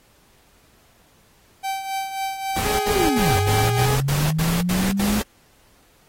45% pulse tone with tremolo, 775 Hz, G5, 20 cents flat, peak -22 dBFS, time 1.63-3.87 s, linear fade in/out 20 ms, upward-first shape triangle, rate 3.7 Hz, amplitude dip 65%
pink noise bursts, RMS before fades -26 dBFS, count 9, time 2.56-5.222 s, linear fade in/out 5 ms, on 230 ms, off 74 ms
sawtooth tone with vibrato, 415.6 Hz, G#4, 1 cent sharp, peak -20 dBFS, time 2.64-3.97 s, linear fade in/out 20 ms, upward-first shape sine, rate 2.5 Hz, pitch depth 19 cents each way
sine linear two-way sweep, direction down then up, 447.5 to 93 to 213.7 Hz, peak -19 dBFS, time 2.89-5.21 s, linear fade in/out 20 ms, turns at 3.36 s
effects pink hiss -57 dBFS RMS until 6.08 s + AAC 48 kbps

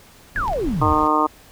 brown noise, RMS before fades -30 dBFS, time 0.35-1.08 s, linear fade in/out 10 ms
sine exponential sweep, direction down, 1752 to 68 Hz, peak -20 dBFS, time 0.36-0.93 s, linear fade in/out 0 ms
clicks, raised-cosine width 0.2 ms, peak -18 / -22 dBFS, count 2, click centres 0.48 / 0.533 s
harmonic tone, 153 Hz, D#3, 29 cents flat, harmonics 2 / 3 / 4 / 5 / 6 / 7 / 8, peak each -22 / -26 / -27 / -26 / -22 / -20 / -21 dBFS, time 0.81-1.27 s, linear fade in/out 10 ms
effects pink hiss -48 dBFS RMS until 1.51 s

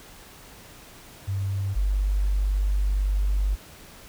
sine tone pair in turn, 97.7 / 49.03 Hz, G2 / G1, -5 / +1 cents, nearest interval octave, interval 1194 cents, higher first, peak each -24 / -20 dBFS, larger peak second, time 1.27-1.75 / 1.75-3.56 s, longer second, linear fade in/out 20 ms, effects pink hiss -47 dBFS RMS until 4.08 s

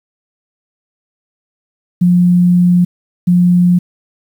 sine tone bursts at uneven times, 177.3 Hz, F3, 26 cents sharp, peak -6 dBFS, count 2, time 2.01-2.85 / 3.27-3.79 s, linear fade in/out 10 ms, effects 7-bit

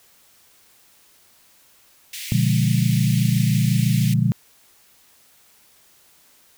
pink high-pass noise, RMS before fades -33 dBFS, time 2.13-4.14 s, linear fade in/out 5 ms, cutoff 2000 Hz, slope 48 dB/octave
sine chord, B diminished seventh, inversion none, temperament equal with one note detuned, 121.07 / 146.83 / 174.61 / 207.7 Hz, B2 / D3 / F3 / Ab3, -34 / 0 / 0 / 0 cents, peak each -19 / -21 / -22 / -24 dBFS, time 2.32-4.32 s, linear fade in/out 0 ms
effects white hiss -55 dBFS RMS until 6.57 s

